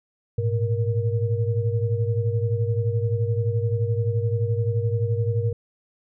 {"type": "tone cluster", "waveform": "sine", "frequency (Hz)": [105.3, 116.9, 469.5], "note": ["G#2", "A#2", "A#4"], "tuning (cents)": [24, 5, 12], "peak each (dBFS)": [-22, -26, -28], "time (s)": [0.38, 5.53], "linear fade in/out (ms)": 5, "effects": []}